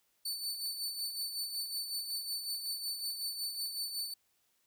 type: tone with tremolo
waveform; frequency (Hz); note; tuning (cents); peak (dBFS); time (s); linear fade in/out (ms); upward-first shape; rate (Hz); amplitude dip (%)
sawtooth; 4509; C#8; +29; -31; 0.25-4.14; 5; sine; 5.4; 55
effects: white hiss -75 dBFS RMS until 4.66 s